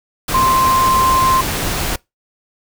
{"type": "tone in noise", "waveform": "sine", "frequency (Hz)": 1046.5, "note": "C6", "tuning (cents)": 0, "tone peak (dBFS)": -11, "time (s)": [0.34, 1.41], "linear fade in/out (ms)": 5, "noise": "pink", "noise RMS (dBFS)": -20, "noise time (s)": [0.28, 1.96], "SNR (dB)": 6, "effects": ["noise-tail reverb RT60 0.2 s tail -24 dB re dry"]}